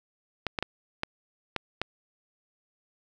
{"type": "clicks", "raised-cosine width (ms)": 0.3, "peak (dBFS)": -12, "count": 6, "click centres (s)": [0.467, 0.588, 0.626, 1.034, 1.563, 1.816], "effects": []}